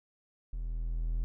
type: tone with level ramp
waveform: triangle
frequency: 41.05 Hz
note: E1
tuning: 6 cents flat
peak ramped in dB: -32 to -26 dBFS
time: 0.53-1.24 s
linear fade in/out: 0 ms
effects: none